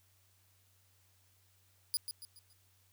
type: tone with echo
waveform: 15% pulse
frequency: 4910 Hz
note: D#8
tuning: 24 cents flat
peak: -24 dBFS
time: 1.94-1.97 s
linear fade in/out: 0 ms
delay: 140 ms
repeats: 4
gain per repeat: -8 dB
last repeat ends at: 2.53 s
effects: added 94 Hz sine -70 dBFS peak until 2.92 s + white hiss -71 dBFS RMS until 2.92 s